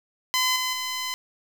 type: tone with level steps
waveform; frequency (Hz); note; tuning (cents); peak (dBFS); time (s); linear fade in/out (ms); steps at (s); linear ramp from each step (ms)
10% pulse; 1020; C6; -44; -12 / -16 / -19; 0.34-1.14; 0; 0.56 / 0.73; 2
effects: 8-bit